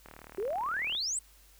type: click train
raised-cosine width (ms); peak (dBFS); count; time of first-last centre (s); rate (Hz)
0.5; -32; 35; 0.06-0.95; 38.2
type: exponential sweep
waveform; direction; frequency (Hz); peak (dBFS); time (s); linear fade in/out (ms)
sine; up; 370 to 8460; -30; 0.38-1.19; 2
effects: added 50 Hz sine -59 dBFS peak until 1.59 s + white hiss -61 dBFS RMS until 1.59 s